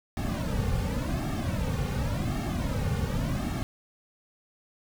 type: noise with flanger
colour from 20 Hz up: brown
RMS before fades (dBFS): -29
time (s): 0.17-3.63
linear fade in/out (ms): 0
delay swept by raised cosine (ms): 2 to 3.1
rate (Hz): 0.9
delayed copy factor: -1
effects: none